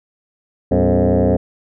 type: tone with frequency modulation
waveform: sine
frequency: 164.81 Hz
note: E3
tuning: in tune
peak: -10 dBFS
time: 0.71-1.37 s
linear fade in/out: 10 ms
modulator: 90.4 Hz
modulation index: 5.1
effects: tanh soft clip ceiling -7 dBFS